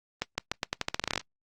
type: accelerating click train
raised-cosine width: 0.2 ms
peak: -10 dBFS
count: 15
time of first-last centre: 0.22-1.177 s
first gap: 160 ms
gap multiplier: 0.85
effects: noise-tail reverb RT60 0.1 s tail -21 dB re dry + Opus 24 kbps